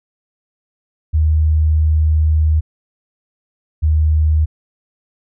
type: tone pair in turn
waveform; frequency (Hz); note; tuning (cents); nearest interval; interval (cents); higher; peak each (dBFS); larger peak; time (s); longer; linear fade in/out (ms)
sine; 77.78 / 77.48; D#2 / D#2; 0 / -7; unison; 7; first; -10; neither; 1.13-2.61 / 3.82-4.46; first; 20
effects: none